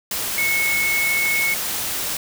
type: tone in noise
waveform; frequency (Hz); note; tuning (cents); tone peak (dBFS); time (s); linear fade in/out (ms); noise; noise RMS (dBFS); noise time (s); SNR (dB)
sine; 2194; C#7; -18; -18; 0.38-1.54; 2; white; -25; 0.11-2.17; +4
effects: none